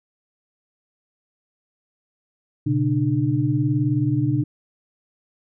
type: tone cluster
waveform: sine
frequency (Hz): 120.2 / 139.2 / 299.2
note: B2 / C#3 / D4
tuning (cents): -46 / +8 / +32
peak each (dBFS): -22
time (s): 2.66-4.44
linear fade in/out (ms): 10
effects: none